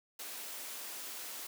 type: high-pass noise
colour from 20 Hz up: white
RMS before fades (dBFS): -44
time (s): 0.19-1.47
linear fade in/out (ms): 5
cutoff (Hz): 250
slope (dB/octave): 24
effects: none